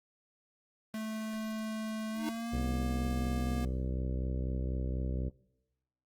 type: tone with pitch glide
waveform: square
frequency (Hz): 218.6 to 237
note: A3 to A#3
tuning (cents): -11 to +29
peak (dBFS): -36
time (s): 0.94-3.65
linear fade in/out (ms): 2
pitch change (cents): +140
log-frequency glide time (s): 2.11-2.58
type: tone with exponential growth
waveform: square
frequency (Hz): 306.6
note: D#4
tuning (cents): -25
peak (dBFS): -31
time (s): 2.07-2.29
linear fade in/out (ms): 1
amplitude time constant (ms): 46
type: harmonic tone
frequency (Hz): 64.1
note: C2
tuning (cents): -35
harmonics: 1 / 2 / 3 / 4 / 5 / 6 / 7 / 8 / 9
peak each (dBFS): -33 / -39 / -43 / -45 / -47 / -49 / -50 / -51 / -52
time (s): 2.52-5.3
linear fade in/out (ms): 20
effects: noise-tail reverb RT60 1.0 s tail -23 dB re dry + Opus 24 kbps